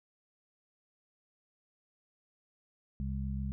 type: harmonic tone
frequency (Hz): 67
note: C2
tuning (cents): +42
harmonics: 1 / 2 / 3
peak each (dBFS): -35 / -39 / -39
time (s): 3-3.52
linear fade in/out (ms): 0
effects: none